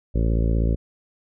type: harmonic tone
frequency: 56.2 Hz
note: A1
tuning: 37 cents sharp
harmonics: 1 / 2 / 3 / 4 / 5 / 6 / 7 / 8 / 9 / 10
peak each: -19 / -25 / -29 / -31 / -33 / -35 / -36 / -37 / -38 / -39 dBFS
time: 0.14-0.76 s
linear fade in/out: 20 ms
effects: none